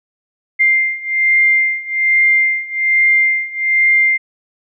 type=beating tone pair; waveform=sine; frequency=2100 / 2101.2 Hz; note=C7 / C7; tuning=+6 / +7 cents; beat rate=1.2 Hz; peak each=-15 / -13 dBFS; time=0.59-4.18 s; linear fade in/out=20 ms; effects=none